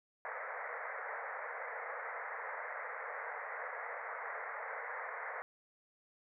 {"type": "band-pass noise", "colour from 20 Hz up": "white", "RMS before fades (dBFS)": -43, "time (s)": [0.25, 5.42], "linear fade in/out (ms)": 0, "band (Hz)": [450, 2100], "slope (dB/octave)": 96, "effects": []}